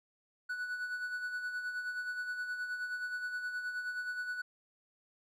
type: tone with tremolo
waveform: triangle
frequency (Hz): 1480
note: F#6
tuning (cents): 0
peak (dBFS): -32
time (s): 0.49-4.42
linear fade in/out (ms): 10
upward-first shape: sine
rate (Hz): 9.5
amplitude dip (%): 50
effects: none